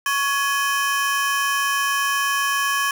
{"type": "ring-modulated tone", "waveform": "35% pulse", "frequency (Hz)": 1396.9, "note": "F6", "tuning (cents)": 0, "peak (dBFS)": -14, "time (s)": [0.06, 2.91], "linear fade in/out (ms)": 2, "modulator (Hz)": 286, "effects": []}